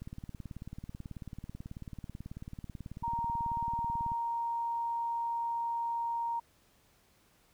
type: click train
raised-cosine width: 5 ms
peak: -30 dBFS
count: 76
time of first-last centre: 0.02-4.118 s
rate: 18.3 Hz
type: tone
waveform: sine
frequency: 932.3 Hz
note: A#5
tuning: in tune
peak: -31 dBFS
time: 3.03-6.4 s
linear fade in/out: 10 ms
effects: pink hiss -67 dBFS RMS until 7.53 s